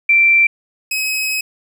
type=tone pair in turn; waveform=sine / sawtooth; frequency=2349 / 2548 Hz; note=D7 / D#7; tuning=0 / +41 cents; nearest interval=minor second; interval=141 cents; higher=second; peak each=-8 / -14 dBFS; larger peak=first; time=0.09-0.47 / 0.91-1.41 s; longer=second; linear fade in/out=5 ms; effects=8-bit